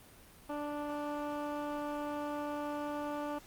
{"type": "tone with low-pass filter", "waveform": "15% pulse", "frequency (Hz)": 293.7, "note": "D4", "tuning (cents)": 0, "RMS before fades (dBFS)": -38, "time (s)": [0.49, 3.39], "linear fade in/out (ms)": 10, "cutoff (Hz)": 1600, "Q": 0.74, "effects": ["pink hiss -57 dBFS RMS until 3.46 s", "Opus 32 kbps"]}